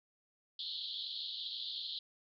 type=band-pass noise; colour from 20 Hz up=white; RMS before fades=-42 dBFS; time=0.59-1.99 s; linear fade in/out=2 ms; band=3200 to 4400 Hz; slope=96 dB/octave; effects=none